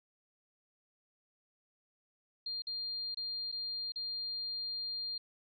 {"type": "tone with dropouts", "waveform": "sine", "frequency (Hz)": 4200, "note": "C8", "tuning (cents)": 6, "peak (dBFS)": -36, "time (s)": [2.46, 5.18], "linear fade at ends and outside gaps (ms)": 5, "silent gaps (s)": [[2.621, 2.669], [3.146, 3.171], [3.517, 3.524], [3.921, 3.958]], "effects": []}